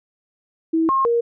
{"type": "tone with pitch steps", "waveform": "sine", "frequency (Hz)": [324.5, 1072, 469.6], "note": ["E4", "C6", "A#4"], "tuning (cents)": [-27, 42, 13], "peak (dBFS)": -15, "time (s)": [0.73, 1.21], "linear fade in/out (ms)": 10, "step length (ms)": 160, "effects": []}